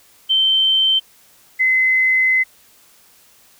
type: tone pair in turn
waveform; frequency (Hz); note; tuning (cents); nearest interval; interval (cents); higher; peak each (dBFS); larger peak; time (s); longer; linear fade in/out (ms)
sine; 3107 / 2045; G7 / C7; -16 / -40; perfect fifth; 724; first; -12; neither; 0.29-1 / 1.59-2.44; second; 20
effects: white hiss -51 dBFS RMS until 3.59 s